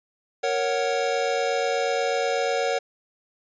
square chord, F# major, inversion first, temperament equal, 466.2 / 554.4 / 740 Hz, A#4 / C#5 / F#5, 0 / 0 / 0 cents, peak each -27 / -27 / -28 dBFS, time 0.43-2.79 s, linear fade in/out 10 ms, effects resampled to 16000 Hz

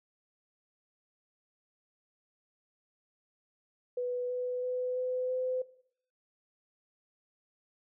sine tone with pitch steps, 493.9 / 497.9 / 502 / 506 / 510.1 Hz, B4 / B4 / B4 / B4 / C5, 0 / +14 / +28 / +42 / -44 cents, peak -30 dBFS, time 3.97-5.62 s, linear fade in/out 5 ms, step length 330 ms, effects noise-tail reverb RT60 0.6 s tail -17 dB re dry

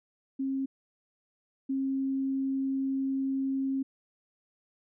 sine tone pair in turn, 268.9 / 268.9 Hz, C4 / C4, +47 / +47 cents, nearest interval unison, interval 0 cents, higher neither, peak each -28 / -27 dBFS, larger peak second, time 0.39-0.66 / 1.69-3.83 s, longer second, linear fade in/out 10 ms, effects none

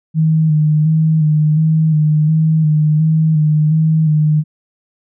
sine tone with vibrato, 155.56 Hz, D#3, in tune, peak -9 dBFS, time 0.14-4.44 s, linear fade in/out 50 ms, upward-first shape square, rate 1.4 Hz, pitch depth 32 cents each way, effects none

